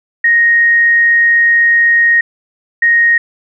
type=tone pair in turn; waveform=sine; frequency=1868 / 1868 Hz; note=A#6 / A#6; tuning=+3 / +3 cents; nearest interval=unison; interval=0 cents; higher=neither; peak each=-6 dBFS; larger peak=neither; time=0.24-2.21 / 2.82-3.18 s; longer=first; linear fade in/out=5 ms; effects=none